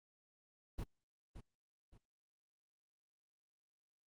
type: noise with echo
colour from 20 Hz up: brown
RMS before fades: -41 dBFS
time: 0.78-0.84 s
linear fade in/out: 10 ms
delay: 570 ms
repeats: 2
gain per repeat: -10 dB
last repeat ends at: 1.98 s
effects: Opus 32 kbps